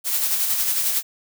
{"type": "noise with tremolo", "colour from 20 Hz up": "blue", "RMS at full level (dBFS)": -20, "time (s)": [0.04, 1.03], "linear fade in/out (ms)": 50, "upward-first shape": "sine", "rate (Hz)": 11, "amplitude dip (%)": 40, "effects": []}